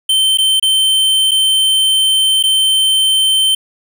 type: tone with dropouts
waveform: square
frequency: 3100 Hz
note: G7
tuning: 20 cents flat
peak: -10 dBFS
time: 0.09-3.55 s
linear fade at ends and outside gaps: 5 ms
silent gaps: 0.374-0.384 / 0.598-0.625 / 1.311-1.315 / 2.428-2.436 s
effects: none